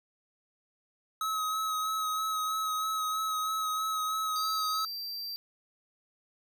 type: tone with vibrato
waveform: square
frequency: 1278 Hz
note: D#6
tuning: 46 cents sharp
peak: -30 dBFS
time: 1.21-4.85 s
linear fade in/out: 2 ms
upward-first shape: sine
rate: 3.1 Hz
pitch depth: 20 cents each way
type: tone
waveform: square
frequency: 4699 Hz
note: D8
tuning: in tune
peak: -36 dBFS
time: 4.36-5.36 s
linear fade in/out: 0 ms
effects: none